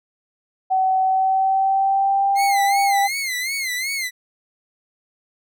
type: tone with pitch glide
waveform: sine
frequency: 757 to 796 Hz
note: F#5 to G5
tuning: +39 to +26 cents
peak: -15 dBFS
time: 0.7-3.08 s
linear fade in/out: 20 ms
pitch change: +87 cents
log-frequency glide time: 1.02-2.48 s
type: tone with vibrato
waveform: sawtooth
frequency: 2093 Hz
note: C7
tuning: in tune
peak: -19 dBFS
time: 2.35-4.11 s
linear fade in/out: 50 ms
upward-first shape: sine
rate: 2.7 Hz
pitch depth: 110 cents each way
effects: none